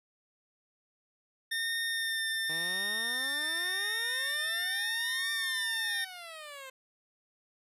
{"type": "tone with vibrato", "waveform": "25% pulse", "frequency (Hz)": 1816, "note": "A#6", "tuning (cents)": -46, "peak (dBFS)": -27, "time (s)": [1.51, 6.05], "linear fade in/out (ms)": 10, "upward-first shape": "sine", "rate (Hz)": 0.92, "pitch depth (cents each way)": 18}
{"type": "exponential two-way sweep", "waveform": "10% pulse", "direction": "up then down", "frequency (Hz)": [155.56, 1174.7, 519], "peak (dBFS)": -35, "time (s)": [2.49, 6.7], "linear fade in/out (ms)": 5, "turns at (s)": 5.32}
{"effects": ["resampled to 32000 Hz"]}